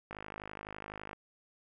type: click train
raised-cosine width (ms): 0.5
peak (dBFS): -27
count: 54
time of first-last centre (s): 0.11-1.131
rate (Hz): 51.9
effects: none